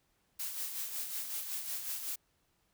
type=noise with tremolo; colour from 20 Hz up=blue; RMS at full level=-37 dBFS; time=0.39-2.16 s; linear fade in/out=10 ms; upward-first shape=sine; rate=5.4 Hz; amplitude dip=50%; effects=pink hiss -75 dBFS RMS until 2.73 s